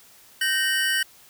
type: tone cluster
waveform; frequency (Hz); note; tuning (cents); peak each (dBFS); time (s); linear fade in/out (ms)
square; 1549 / 1854 / 2975; G6 / A#6 / F#7; -21 / -10 / +9; -26; 0.41-1.03; 5
effects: white hiss -52 dBFS RMS until 1.29 s